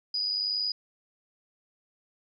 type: tone with amplitude modulation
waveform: sine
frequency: 4935 Hz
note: D#8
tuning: 15 cents flat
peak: -24 dBFS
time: 0.14-0.72 s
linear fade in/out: 5 ms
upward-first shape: sine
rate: 101 Hz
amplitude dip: 55%
effects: none